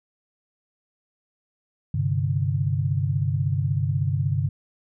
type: chord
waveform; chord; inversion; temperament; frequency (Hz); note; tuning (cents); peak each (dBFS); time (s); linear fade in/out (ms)
sine; G suspended fourth; none; just; 98 / 130.67 / 147; G2 / C3 / D3; 0 / -2 / +2; -25; 1.94-4.49; 5
effects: none